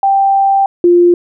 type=tone pair in turn; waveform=sine; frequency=785 / 349.7 Hz; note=G5 / F4; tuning=+2 / +2 cents; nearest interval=octave + major second; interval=1400 cents; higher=first; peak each=-7 / -4 dBFS; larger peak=second; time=0.03-0.66 / 0.84-1.14 s; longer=first; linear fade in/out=2 ms; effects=none